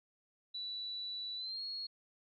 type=tone with pitch glide; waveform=sine; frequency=3951 to 4309 Hz; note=B7 to C#8; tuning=0 to -50 cents; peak=-39 dBFS; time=0.54-1.87 s; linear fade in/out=10 ms; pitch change=+150 cents; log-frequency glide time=1.36-1.63 s; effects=none